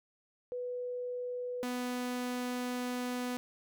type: tone pair in turn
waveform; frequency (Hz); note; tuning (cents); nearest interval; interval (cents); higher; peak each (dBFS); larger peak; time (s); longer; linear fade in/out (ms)
sine / sawtooth; 493.9 / 247.9; B4 / B3; 0 / +7; octave; 1193; first; -35 / -30; second; 0.52-1.63 / 1.63-3.37; second; 0
effects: none